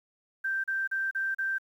sine tone bursts, 1568 Hz, G6, in tune, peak -27 dBFS, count 5, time 0.44-1.584 s, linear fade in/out 10 ms, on 200 ms, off 36 ms, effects 10-bit

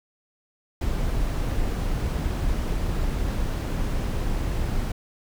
brown noise, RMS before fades -25 dBFS, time 0.81-4.92 s, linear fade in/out 5 ms, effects none

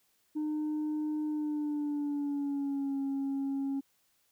sine tone with pitch glide, 304.3 to 274.3 Hz, D#4 to C#4, -38 to -18 cents, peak -28 dBFS, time 0.35-3.81 s, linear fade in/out 20 ms, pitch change -180 cents, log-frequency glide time 1.25-3 s, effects tanh soft clip ceiling -29 dBFS + white hiss -72 dBFS RMS until 4.31 s

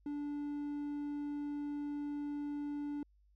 triangle tone, 290.8 Hz, D4, 17 cents flat, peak -35 dBFS, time 0.06-3.03 s, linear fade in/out 2 ms, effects added 50 Hz sine -65 dBFS peak until 3.35 s

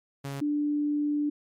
sawtooth / sine tone pair in turn, 138.9 / 294.3 Hz, C#3 / D4, +4 / +4 cents, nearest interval octave + minor second, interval 1300 cents, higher second, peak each -29 / -24 dBFS, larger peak second, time 0.24-0.41 / 0.41-1.3 s, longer second, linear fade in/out 10 ms, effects MP3 96 kbps

